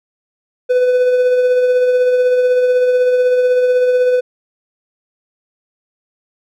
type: tone with tremolo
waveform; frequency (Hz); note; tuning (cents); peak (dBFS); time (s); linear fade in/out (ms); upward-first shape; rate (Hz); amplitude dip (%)
triangle; 500; B4; +21; -6; 0.69-4.21; 20; triangle; 16; 40
effects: none